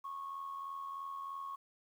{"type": "tone with amplitude modulation", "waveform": "sine", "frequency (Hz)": 1099, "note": "C#6", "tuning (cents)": -15, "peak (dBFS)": -37, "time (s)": [0.04, 1.56], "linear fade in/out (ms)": 10, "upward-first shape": "sine", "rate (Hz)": 83.1, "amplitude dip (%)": 55, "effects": ["tanh soft clip ceiling -35 dBFS", "11-bit"]}